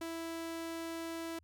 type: tone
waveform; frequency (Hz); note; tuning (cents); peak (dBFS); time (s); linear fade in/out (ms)
sawtooth; 330; E4; +2; -35; 0.01-1.39; 5
effects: added 81 Hz sine -64 dBFS peak until 1.43 s